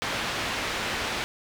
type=low-pass noise; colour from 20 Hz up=white; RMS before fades=-30 dBFS; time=0.02-1.24 s; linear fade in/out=0 ms; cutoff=3000 Hz; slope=12 dB/octave; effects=none